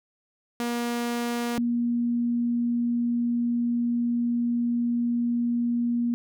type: tone pair in turn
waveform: sawtooth / sine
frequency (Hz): 238.1 / 238.1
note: A#3 / A#3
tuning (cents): +37 / +37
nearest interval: unison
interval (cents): 0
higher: neither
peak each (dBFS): -22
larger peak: neither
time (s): 0.6-1.58 / 1.58-6.14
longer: second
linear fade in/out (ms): 0
effects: none